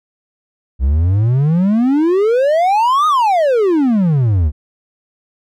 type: exponential two-way sweep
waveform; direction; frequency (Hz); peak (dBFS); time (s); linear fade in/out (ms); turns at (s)
triangle; up then down; 61.74 to 1265 to 69.4; -8; 0.79-4.52; 50; 3.07
effects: none